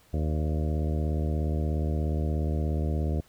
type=harmonic tone with a mistuned harmonic; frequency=76.9 Hz; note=D#2; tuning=20 cents flat; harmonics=1 / 2 / 3 / 4 / 5 / 6 / 7 / 8 / 9; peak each=-26 / -32 / -36 / -38 / -40 / -42 / -43 / -44 / -45 dBFS; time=0.13-3.21 s; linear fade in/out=10 ms; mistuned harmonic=8; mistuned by=-48 cents; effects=pink hiss -60 dBFS RMS until 3.28 s